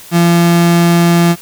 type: tone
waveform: 35% pulse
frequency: 170.9 Hz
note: F3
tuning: 37 cents flat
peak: -5 dBFS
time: 0.11-1.36 s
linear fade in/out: 50 ms
effects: white hiss -35 dBFS RMS until 1.41 s